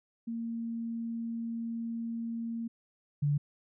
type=tone pair in turn; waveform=sine; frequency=230.3 / 145.08 Hz; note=A#3 / D3; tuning=-21 / -21 cents; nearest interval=minor sixth; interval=800 cents; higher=first; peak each=-33 / -25 dBFS; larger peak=second; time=0.27-2.68 / 3.22-3.38 s; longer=first; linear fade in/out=10 ms; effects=none